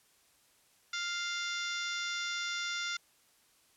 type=harmonic tone with a mistuned harmonic; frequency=698 Hz; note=F5; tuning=1 cent flat; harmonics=2 / 3 / 4 / 5 / 6 / 7 / 8 / 9 / 10; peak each=-38 / -40 / -46 / -40 / -48 / -46 / -44 / -52 / -49 dBFS; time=0.93-2.97 s; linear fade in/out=5 ms; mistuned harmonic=5; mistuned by=+23 cents; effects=white hiss -67 dBFS RMS until 3.76 s + low-pass 12000 Hz 12 dB/octave